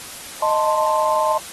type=chord; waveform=sine; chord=A diminished; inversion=second; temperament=equal with one note detuned; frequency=622.3 / 884.6 / 1046.5 Hz; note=Eb5 / A5 / C6; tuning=0 / +9 / 0 cents; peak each=-20 dBFS; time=0.42-1.38 s; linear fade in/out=5 ms; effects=white hiss -35 dBFS RMS until 1.52 s + AAC 32 kbps